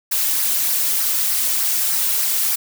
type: noise with flanger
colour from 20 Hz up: blue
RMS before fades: -19 dBFS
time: 0.11-2.56 s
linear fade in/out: 10 ms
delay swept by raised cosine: 0.27 to 2.57 ms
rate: 3.3 Hz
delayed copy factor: -0.5
effects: none